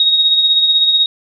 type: tone with tremolo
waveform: sine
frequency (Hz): 3762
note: A#7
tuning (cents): +15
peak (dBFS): -7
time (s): 0-1.06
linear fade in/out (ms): 2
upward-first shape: sine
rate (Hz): 16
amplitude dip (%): 45
effects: none